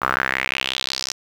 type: tone with band-pass filter sweep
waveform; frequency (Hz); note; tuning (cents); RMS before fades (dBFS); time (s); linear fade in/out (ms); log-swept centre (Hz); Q
sawtooth; 65.5; C2; +2; -24; 0.01-1.13; 20; 1200 to 5800; 4.1
effects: 7-bit